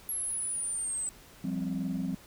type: exponential sweep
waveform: sine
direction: down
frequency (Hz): 11340 to 8020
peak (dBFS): -30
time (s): 0.09-1.09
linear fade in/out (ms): 0
type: chord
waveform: sine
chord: F suspended second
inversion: none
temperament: equal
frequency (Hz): 174.61 / 196 / 261.6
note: F3 / G3 / C4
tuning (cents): 0 / 0 / 0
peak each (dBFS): -33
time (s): 1.44-2.15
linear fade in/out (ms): 5
effects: tanh soft clip ceiling -25 dBFS + pink hiss -54 dBFS RMS until 2.26 s